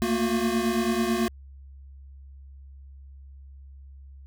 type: tone cluster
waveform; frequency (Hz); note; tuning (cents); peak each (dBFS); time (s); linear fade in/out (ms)
square; 224.4 / 233.5 / 359.6; A3 / A#3 / F#4; +34 / +3 / -49; -28; 0.02-1.28; 0
effects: added 68 Hz sine -43 dBFS peak until 4.26 s